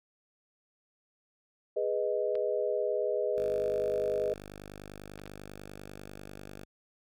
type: chord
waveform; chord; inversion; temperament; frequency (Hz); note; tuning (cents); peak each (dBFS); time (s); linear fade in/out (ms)
sine; G# minor; none; equal; 415.3 / 493.9 / 622.3; G#4 / B4 / D#5; 0 / 0 / 0; -32; 1.76-4.34; 10
type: clicks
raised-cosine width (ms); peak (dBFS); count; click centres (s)
0.3; -31; 3; 2.354 / 5.19 / 5.263
type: tone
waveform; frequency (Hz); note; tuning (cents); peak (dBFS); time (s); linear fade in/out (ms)
5% pulse; 50.1; G1; +38; -33; 3.36-6.65; 10
effects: none